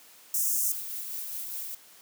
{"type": "high-pass noise", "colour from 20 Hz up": "white", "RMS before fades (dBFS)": -27, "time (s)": [0.34, 0.72], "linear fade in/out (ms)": 2, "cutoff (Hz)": 6000, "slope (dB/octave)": 48}
{"type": "noise with tremolo", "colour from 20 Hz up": "violet", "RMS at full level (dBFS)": -35, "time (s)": [0.71, 1.75], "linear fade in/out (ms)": 5, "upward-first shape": "sine", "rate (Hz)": 4.9, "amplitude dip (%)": 30}
{"effects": ["white hiss -54 dBFS RMS until 2.01 s", "high-pass 200 Hz 12 dB/octave"]}